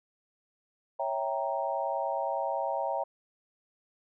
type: chord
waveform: sine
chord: C# diminished seventh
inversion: none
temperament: equal with one note detuned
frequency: 554.4 / 654.3 / 784 / 932.3 Hz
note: C#5 / E5 / G5 / Bb5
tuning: 0 / -13 / 0 / 0 cents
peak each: -34 dBFS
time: 0.99-3.04 s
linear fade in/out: 10 ms
effects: none